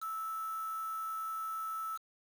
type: tone with quantisation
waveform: sine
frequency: 1313 Hz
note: E6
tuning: 7 cents flat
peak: -36 dBFS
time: 0.01-1.98 s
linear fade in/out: 20 ms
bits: 8
effects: none